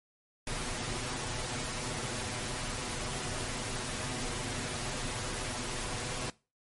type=noise with comb filter; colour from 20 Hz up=pink; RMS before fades=-36 dBFS; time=0.47-6.3 s; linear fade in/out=2 ms; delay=8.1 ms; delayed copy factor=+0.65; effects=noise-tail reverb RT60 0.3 s tail -21 dB re dry + MP3 48 kbps